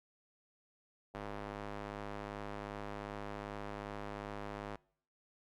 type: tone with band-pass filter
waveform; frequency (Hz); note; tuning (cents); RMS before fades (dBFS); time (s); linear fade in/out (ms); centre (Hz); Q
square; 51.3; G#1; -21; -44; 1.14-4.76; 5; 850; 0.64
effects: noise-tail reverb RT60 0.6 s tail -24 dB re dry + Opus 48 kbps